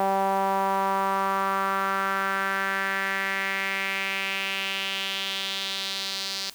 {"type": "tone with band-pass filter sweep", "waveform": "sawtooth", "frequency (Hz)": 194.2, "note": "G3", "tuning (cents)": -16, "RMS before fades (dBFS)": -27, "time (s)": [0, 6.5], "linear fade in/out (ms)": 2, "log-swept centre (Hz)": [780, 4600], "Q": 3.1, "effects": ["white hiss -48 dBFS RMS until 6.54 s"]}